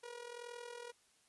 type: tone with amplitude modulation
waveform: sawtooth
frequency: 479.7 Hz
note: A#4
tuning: 50 cents sharp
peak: -40 dBFS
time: 0.03-0.92 s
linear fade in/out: 10 ms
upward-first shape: sine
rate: 41.7 Hz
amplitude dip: 70%
effects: white hiss -71 dBFS RMS until 1.28 s + resampled to 24000 Hz